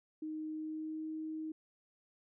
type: tone with pitch glide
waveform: sine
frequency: 311.1 to 314.4 Hz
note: D#4 to D#4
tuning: 0 to +18 cents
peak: -38 dBFS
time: 0.22-1.52 s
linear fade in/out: 5 ms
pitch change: +18 cents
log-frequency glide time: 0.51-1.07 s
effects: none